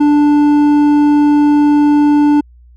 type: tone with hard clipping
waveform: triangle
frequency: 293.7 Hz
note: D4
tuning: in tune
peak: -8 dBFS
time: 0-2.41 s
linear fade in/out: 10 ms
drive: 10 dB
effects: added 60 Hz sine -39 dBFS peak until 2.76 s